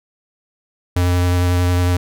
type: tone with vibrato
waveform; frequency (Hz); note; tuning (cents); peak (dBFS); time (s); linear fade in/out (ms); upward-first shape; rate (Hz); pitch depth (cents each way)
square; 89; F2; +33; -14; 0.96-1.97; 5; triangle; 11; 15
effects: none